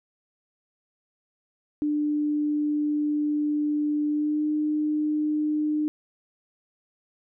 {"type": "tone with pitch glide", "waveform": "sine", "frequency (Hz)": [297.5, 302.7], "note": ["D4", "D#4"], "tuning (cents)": [22, -48], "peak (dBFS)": -22, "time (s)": [1.82, 5.88], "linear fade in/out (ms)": 0, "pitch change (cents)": 30, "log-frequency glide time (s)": [4.09, 4.46], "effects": []}